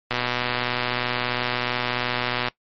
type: click train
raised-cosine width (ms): 0.3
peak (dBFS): -7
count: 293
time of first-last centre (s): 0.11-2.484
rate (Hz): 123
effects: noise-tail reverb RT60 0.1 s tail -20 dB re dry + MP3 32 kbps